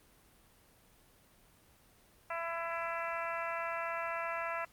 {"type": "harmonic tone", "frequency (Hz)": 334.6, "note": "E4", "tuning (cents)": 26, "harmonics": [2, 3, 4, 5, 6, 7, 8], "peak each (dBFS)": [-40, -41, -40, -44, -45, -47, -47], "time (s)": [2.3, 4.65], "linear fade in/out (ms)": 5, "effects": ["pink hiss -64 dBFS RMS until 4.72 s", "Opus 32 kbps"]}